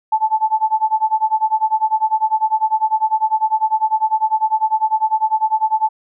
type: tone with tremolo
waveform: sine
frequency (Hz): 873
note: A5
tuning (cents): -14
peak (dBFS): -10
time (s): 0.12-5.89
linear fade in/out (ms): 5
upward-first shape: sine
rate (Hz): 10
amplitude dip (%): 95
effects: none